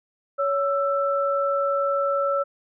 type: tone pair together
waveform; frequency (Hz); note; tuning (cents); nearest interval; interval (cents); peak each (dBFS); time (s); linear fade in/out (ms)
sine; 560 / 1328.9; C#5 / E6; +18 / +14; octave + minor third; 1496; -22 / -24; 0.38-2.44; 20
effects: none